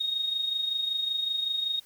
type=tone with amplitude modulation; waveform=sine; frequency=3729 Hz; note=A#7; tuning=in tune; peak=-24 dBFS; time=0-1.8 s; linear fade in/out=10 ms; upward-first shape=sine; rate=25.3 Hz; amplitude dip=55%; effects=white hiss -57 dBFS RMS until 1.85 s